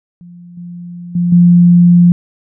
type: tone with level steps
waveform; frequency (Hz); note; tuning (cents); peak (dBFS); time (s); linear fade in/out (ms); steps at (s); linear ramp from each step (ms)
sine; 174.61; F3; 0; -32 / -25 / -10 / -3; 0.21-2.12; 0; 0.57 / 1.15 / 1.32; 5
effects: none